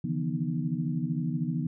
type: tone cluster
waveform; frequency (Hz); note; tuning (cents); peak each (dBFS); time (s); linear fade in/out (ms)
sine; 140.9 / 156.8 / 169.8 / 243.6 / 306.6; C#3 / D#3 / F3 / B3 / D#4; +29 / +14 / -48 / -24 / -25; -35 / -32 / -32 / -33 / -39; 0.04-1.67; 5
effects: none